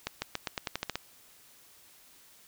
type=accelerating click train; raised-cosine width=0.2 ms; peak=-14 dBFS; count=10; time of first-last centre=0.07-0.956 s; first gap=150 ms; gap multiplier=0.89; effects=white hiss -58 dBFS RMS until 2.47 s

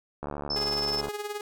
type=click train; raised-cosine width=1 ms; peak=-20 dBFS; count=63; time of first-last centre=0.23-1.084 s; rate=72.6 Hz
type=tone; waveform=sine; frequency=5270 Hz; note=E8; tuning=1 cent flat; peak=-27 dBFS; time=0.5-1.01 s; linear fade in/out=5 ms
type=tone with tremolo; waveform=sawtooth; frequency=415.3 Hz; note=G#4; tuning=in tune; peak=-26 dBFS; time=0.56-1.41 s; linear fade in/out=2 ms; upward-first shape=sine; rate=19 Hz; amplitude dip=65%
effects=none

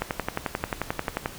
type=click train; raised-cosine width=0.5 ms; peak=-10 dBFS; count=15; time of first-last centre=0.02-1.259 s; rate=11.3 Hz; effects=pink hiss -42 dBFS RMS until 1.38 s

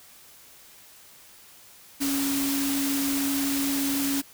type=tone in noise; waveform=sine; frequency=277.2 Hz; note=C#4; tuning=in tune; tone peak=-25 dBFS; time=2-4.22 s; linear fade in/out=20 ms; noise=white; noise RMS=-30 dBFS; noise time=2-4.22 s; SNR=+2 dB; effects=white hiss -51 dBFS RMS until 4.33 s

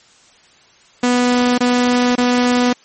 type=tone bursts; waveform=sawtooth; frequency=246.2 Hz; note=B3; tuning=5 cents flat; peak=-8 dBFS; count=3; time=1.03-2.73 s; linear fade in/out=5 ms; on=550 ms; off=25 ms; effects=white hiss -49 dBFS RMS until 2.84 s + MP3 32 kbps

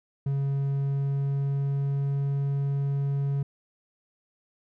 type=tone with pitch glide; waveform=triangle; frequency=138.59 to 139.72 Hz; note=C#3 to C#3; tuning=0 to +14 cents; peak=-22 dBFS; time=0.26-3.43 s; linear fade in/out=5 ms; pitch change=+14 cents; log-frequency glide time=0.52-2.35 s; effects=none

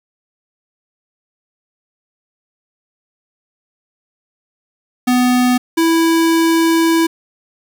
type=tone pair in turn; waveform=square; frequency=249 / 329.2 Hz; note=B3 / E4; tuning=+14 / -2 cents; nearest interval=perfect fourth; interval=484 cents; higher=second; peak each=-11 dBFS; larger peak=neither; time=5.07-5.58 / 5.77-7.07 s; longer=second; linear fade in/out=10 ms; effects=7-bit

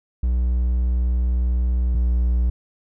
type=tone pair in turn; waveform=triangle; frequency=61.1 / 60.4 Hz; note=B1 / B1; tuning=-18 / -38 cents; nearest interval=unison; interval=20 cents; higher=first; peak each=-15 / -14 dBFS; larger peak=second; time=0.23-1.95 / 1.95-2.5 s; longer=first; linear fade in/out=5 ms; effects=none

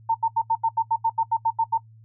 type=tone bursts; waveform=sine; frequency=906 Hz; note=A#5; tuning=50 cents flat; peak=-17 dBFS; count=13; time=0.09-1.779 s; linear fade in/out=10 ms; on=57 ms; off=79 ms; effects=noise-tail reverb RT60 0.1 s tail -20 dB re dry + added 111 Hz sine -47 dBFS peak until 2.04 s

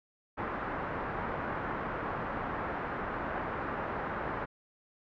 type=low-pass noise; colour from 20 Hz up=white; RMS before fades=-36 dBFS; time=0.37-4.46 s; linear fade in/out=20 ms; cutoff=1500 Hz; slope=24 dB/octave; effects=none

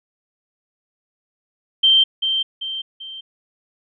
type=tone with echo; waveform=sine; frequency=3136 Hz; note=G7; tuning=in tune; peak=-10 dBFS; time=1.83-2.04 s; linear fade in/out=10 ms; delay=390 ms; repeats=3; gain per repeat=-7 dB; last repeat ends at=3.21 s; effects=none

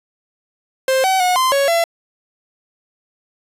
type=tone with pitch steps; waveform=45% pulse; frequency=526 / 760 / 727 / 1037 / 556 / 675 Hz; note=C5 / F#5 / F#5 / C6 / C#5 / E5; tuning=+9 / +46 / -31 / -16 / +5 / +41 cents; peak=-13 dBFS; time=0.88-1.84 s; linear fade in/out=2 ms; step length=160 ms; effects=resampled to 32000 Hz

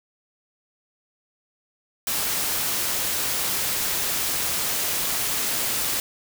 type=noise; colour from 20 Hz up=white; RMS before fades=-25 dBFS; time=2.07-6 s; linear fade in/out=2 ms; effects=none

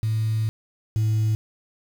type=tone pair in turn; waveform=sine; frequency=110 / 108.93 Hz; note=A2 / A2; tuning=0 / -17 cents; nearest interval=unison; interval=17 cents; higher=first; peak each=-19 / -16 dBFS; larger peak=second; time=0.03-0.49 / 0.96-1.35 s; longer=first; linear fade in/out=0 ms; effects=tanh soft clip ceiling -17 dBFS + 7-bit

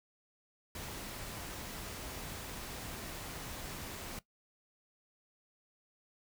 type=noise; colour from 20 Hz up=pink; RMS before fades=-44 dBFS; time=0.75-4.19 s; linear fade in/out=2 ms; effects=noise-tail reverb RT60 0.1 s tail -17 dB re dry

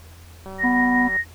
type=click train; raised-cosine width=1 ms; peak=-24 dBFS; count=136; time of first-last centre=0.46-1.167 s; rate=191 Hz
type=tone with tremolo; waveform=sine; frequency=1864.7 Hz; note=A#6; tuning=in tune; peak=-18 dBFS; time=0.58-1.25 s; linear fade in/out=50 ms; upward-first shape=sine; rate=5.5 Hz; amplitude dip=50%
type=harmonic tone; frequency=246.9 Hz; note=B3; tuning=in tune; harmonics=1 / 3 / 4; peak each=-18 / -25 / -27 dBFS; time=0.63-1.09 s; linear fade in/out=20 ms
effects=added 84 Hz sine -42 dBFS peak until 1.34 s + pink hiss -49 dBFS RMS until 1.34 s

